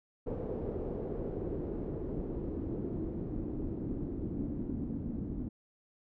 pink noise with low-pass filter sweep, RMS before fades -37 dBFS, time 0.26-5.49 s, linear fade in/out 10 ms, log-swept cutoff 470 to 250 Hz, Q 2.6, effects none

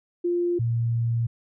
sine tone pair in turn, 349.2 / 116.53 Hz, F4 / A#2, 0 / 0 cents, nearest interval octave + perfect fifth, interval 1900 cents, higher first, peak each -21 dBFS, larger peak neither, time 0.24-0.59 / 0.59-1.27 s, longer second, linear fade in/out 10 ms, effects none

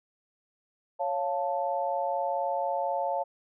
sine chord, Db augmented, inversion none, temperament equal, 554.4 / 698.5 / 880 Hz, Db5 / F5 / A5, 0 / 0 / 0 cents, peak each -31 dBFS, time 0.99-3.24 s, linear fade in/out 20 ms, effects none

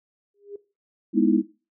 sine tone with exponential growth, 405.8 Hz, G#4, 40 cents flat, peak -31 dBFS, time 0.34-0.56 s, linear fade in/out 5 ms, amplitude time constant 47 ms
sine chord, E major seventh, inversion first, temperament equal, 207.7 / 246.9 / 311.1 / 329.6 Hz, G#3 / B3 / D#4 / E4, 0 / 0 / 0 / 0 cents, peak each -22 dBFS, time 1.13-1.43 s, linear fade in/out 50 ms
effects noise-tail reverb RT60 0.3 s tail -17 dB re dry

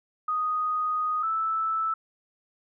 sine tone pair in turn, 1244.5 / 1315.1 Hz, D#6 / E6, 0 / -4 cents, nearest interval minor second, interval 96 cents, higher second, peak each -24 dBFS, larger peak neither, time 0.28-1.23 / 1.23-1.94 s, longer first, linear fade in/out 5 ms, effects none

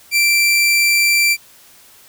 sawtooth tone, 2349 Hz, D7, in tune, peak -8 dBFS, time 0.11-1.37 s, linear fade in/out 50 ms, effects white hiss -46 dBFS RMS until 2.08 s

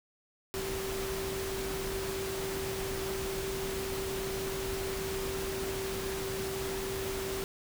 sine tone in noise, 385.8 Hz, G4, 28 cents flat, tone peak -35 dBFS, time 0.54-7.44 s, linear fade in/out 0 ms, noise pink, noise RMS -38 dBFS, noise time 0.54-7.44 s, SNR 0 dB, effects none

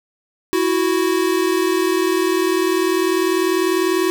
square tone pair together, 329.9 / 370 Hz, E4 / F#4, +1 / 0 cents, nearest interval major second, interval 199 cents, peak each -20 / -18 dBFS, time 0.53-4.1 s, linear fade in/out 0 ms, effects none

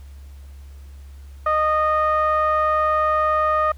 sawtooth tone with low-pass filter, 617 Hz, D#5, 15 cents flat, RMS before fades -19 dBFS, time 1.46-3.72 s, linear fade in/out 5 ms, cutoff 1400 Hz, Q 6.8, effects added 69 Hz sine -37 dBFS peak until 3.77 s + pink hiss -56 dBFS RMS until 3.77 s

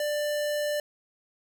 square tone, 592 Hz, D5, 14 cents sharp, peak -27 dBFS, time 0-0.8 s, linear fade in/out 2 ms, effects none

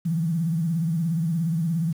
sine tone with vibrato, 164.81 Hz, E3, in tune, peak -21 dBFS, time 0.05-1.93 s, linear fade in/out 10 ms, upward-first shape triangle, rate 17 Hz, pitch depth 140 cents each way, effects 8-bit

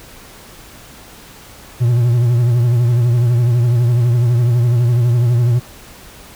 triangle tone with vibrato, 120.1 Hz, B2, 48 cents flat, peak -8 dBFS, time 1.8-5.6 s, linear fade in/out 20 ms, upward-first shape triangle, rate 12 Hz, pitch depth 78 cents each way, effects pink hiss -39 dBFS RMS until 6.35 s

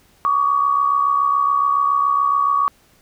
sine tone pair together, 1128 / 1195.1 Hz, C#6 / D6, +30 / +30 cents, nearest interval minor second, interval 100 cents, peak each -15 / -21 dBFS, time 0.25-2.68 s, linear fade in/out 0 ms, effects pink hiss -55 dBFS RMS until 3.01 s

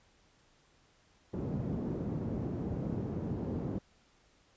pink band-pass noise, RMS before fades -36 dBFS, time 1.33-3.79 s, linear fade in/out 10 ms, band 110 to 330 Hz, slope 12 dB/octave, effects pink hiss -67 dBFS RMS until 4.56 s + resampled to 16000 Hz

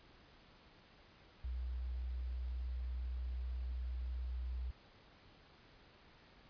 sine tone, 62 Hz, B1, 7 cents sharp, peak -38 dBFS, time 1.44-4.71 s, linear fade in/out 5 ms, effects pink hiss -63 dBFS RMS until 6.49 s + resampled to 11025 Hz

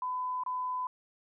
sine tone with dropouts, 1006 Hz, B5, 32 cents sharp, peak -31 dBFS, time 0.02-0.87 s, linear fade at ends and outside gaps 2 ms, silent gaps 0.436-0.462 s, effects none

